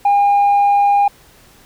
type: tone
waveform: sine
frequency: 809 Hz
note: G#5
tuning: 46 cents flat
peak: -7 dBFS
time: 0.05-1.08 s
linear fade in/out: 5 ms
effects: tanh soft clip ceiling -8 dBFS + pink hiss -47 dBFS RMS until 1.65 s